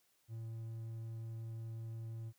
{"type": "tone", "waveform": "triangle", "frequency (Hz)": 113.2, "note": "A2", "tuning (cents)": 50, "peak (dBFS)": -40, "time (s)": [0.28, 2.33], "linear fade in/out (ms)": 50, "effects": ["white hiss -75 dBFS RMS until 2.38 s"]}